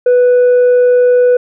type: tone with tanh clipping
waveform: sine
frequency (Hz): 493.9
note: B4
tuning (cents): 0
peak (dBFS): -6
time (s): 0.06-1.37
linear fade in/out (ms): 5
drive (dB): 2
effects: none